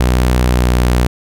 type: tone with pitch glide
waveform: sawtooth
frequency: 62 to 61.08 Hz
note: B1 to B1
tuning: +7 to -18 cents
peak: -6 dBFS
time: 0-1.07 s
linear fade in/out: 5 ms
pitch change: -25 cents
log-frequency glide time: 0.43-0.73 s
effects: none